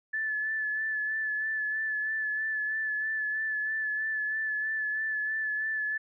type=tone with vibrato; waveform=sine; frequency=1738 Hz; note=A6; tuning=22 cents flat; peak=-28 dBFS; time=0.13-5.98 s; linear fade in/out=10 ms; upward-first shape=sine; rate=3.1 Hz; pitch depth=26 cents each way; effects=none